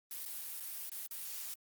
blue noise with dropouts, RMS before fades -43 dBFS, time 0.11-1.54 s, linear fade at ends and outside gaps 1 ms, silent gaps 0.252-0.259 / 0.6-0.605 / 0.894-0.917 / 1.065-1.11 s, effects Opus 32 kbps

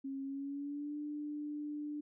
sine tone with pitch glide, 271.7 to 296.3 Hz, C#4 to D4, -35 to +15 cents, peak -38 dBFS, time 0.04-2.01 s, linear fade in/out 10 ms, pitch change +150 cents, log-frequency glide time 0.23-0.97 s, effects none

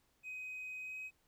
triangle tone with pitch glide, 2516 to 2532 Hz, D#7 to D#7, +19 to +30 cents, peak -40 dBFS, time 0.23-1.11 s, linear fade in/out 50 ms, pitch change +11 cents, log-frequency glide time 0.8-0.98 s, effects tanh soft clip ceiling -38 dBFS + pink hiss -75 dBFS RMS until 1.27 s

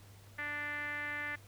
5% pulse tone with low-pass filter, 293.7 Hz, D4, in tune, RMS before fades -39 dBFS, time 0.38-1.36 s, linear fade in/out 10 ms, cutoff 1900 Hz, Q 8.4, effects added 100 Hz sine -55 dBFS peak until 1.47 s + pink hiss -61 dBFS RMS until 1.47 s

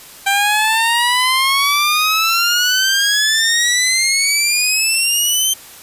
15% pulse exponential sweep, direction up, 784 to 3136 Hz, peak -6 dBFS, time 0.26-5.54 s, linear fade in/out 10 ms, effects white hiss -38 dBFS RMS until 5.82 s + resampled to 32000 Hz

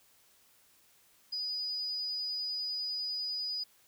sine tone, 4945 Hz, D#8, 12 cents flat, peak -33 dBFS, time 1.32-3.64 s, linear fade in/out 10 ms, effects white hiss -65 dBFS RMS until 3.87 s

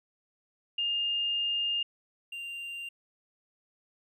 sine / triangle tone pair in turn, 2820 / 2784 Hz, F7 / F7, +16 / -6 cents, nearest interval unison, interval 22 cents, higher first, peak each -27 / -35 dBFS, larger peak first, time 0.78-1.83 / 2.32-2.89 s, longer first, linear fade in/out 5 ms, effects none

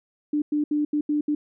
sine tone bursts at uneven times, 297.1 Hz, D4, 20 cents sharp, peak -20 dBFS, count 6, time 0.33-0.42 / 0.52-0.64 / 0.71-0.85 / 0.93-1.01 / 1.09-1.21 / 1.28-1.35 s, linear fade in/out 5 ms, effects none

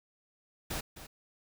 pink noise with echo, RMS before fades -36 dBFS, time 0.7-0.81 s, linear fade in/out 10 ms, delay 260 ms, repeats 1, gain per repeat -12 dB, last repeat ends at 1.07 s, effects none

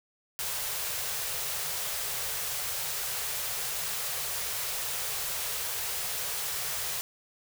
white band-stop noise, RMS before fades -33 dBFS, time 0.39-7.01 s, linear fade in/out 0 ms, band 170 to 390 Hz, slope 96 dB/octave, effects none

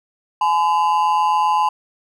triangle ring-modulated tone, 932.3 Hz, A#5, in tune, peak -9 dBFS, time 0.41-1.69 s, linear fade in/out 5 ms, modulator 83.8 Hz, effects none

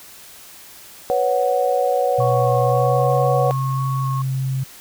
sine chord, B suspended second, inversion none, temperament equal, 493.9 / 554.4 / 740 Hz, B4 / C#5 / F#5, 0 / 0 / 0 cents, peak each -20 dBFS, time 1.1-3.51 s, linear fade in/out 0 ms
sine tone with pitch glide, 123 to 132.59 Hz, B2 to C3, -7 to +23 cents, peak -19 dBFS, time 2.18-4.64 s, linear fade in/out 10 ms, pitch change +130 cents, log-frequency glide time 2.6-3.14 s
sine tone with vibrato, 1100 Hz, C#6, 14 cents flat, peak -25 dBFS, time 2.2-4.22 s, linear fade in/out 5 ms, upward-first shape square, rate 1.9 Hz, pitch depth 13 cents each way
effects white hiss -42 dBFS RMS until 4.8 s

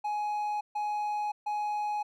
triangle tone bursts, 837 Hz, G#5, 13 cents sharp, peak -27 dBFS, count 3, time 0.04-2.03 s, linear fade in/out 10 ms, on 570 ms, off 140 ms, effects none

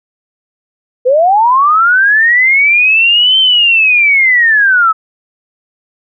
sine linear two-way sweep, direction up then down, 479.4 to 3120 to 1273 Hz, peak -5 dBFS, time 1.05-4.93 s, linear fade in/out 20 ms, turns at 3.39 s, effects none

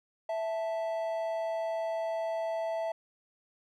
triangle tone pair together, 658.5 / 879 Hz, E5 / A5, -2 / -2 cents, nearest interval perfect fourth, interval 500 cents, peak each -29 / -37 dBFS, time 0.29-2.92 s, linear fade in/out 5 ms, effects none

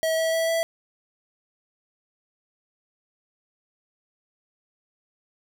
square tone with pitch steps, 644 / 649.2 / 654.5 / 659.8 Hz, E5 / E5 / E5 / E5, -41 / -27 / -13 / +1 cents, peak -22 dBFS, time 0.03-0.63 s, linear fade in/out 0 ms, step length 150 ms, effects none

